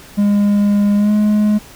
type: tone with pitch glide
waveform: triangle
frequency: 204.3 to 210.5 Hz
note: G#3 to G#3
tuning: -28 to +24 cents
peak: -8 dBFS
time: 0.17-1.59 s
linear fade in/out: 20 ms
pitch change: +52 cents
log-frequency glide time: 0.96-1.12 s
effects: pink hiss -39 dBFS RMS until 1.75 s